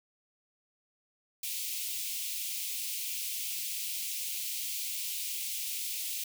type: high-pass noise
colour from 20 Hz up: white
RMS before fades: -36 dBFS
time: 1.43-6.24 s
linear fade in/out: 5 ms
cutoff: 2300 Hz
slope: 48 dB/octave
effects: none